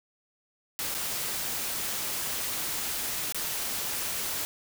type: noise with dropouts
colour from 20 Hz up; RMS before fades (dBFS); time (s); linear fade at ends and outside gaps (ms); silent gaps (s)
white; -32; 0.79-4.45; 0; 0.943-0.949 / 3.323-3.346
effects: none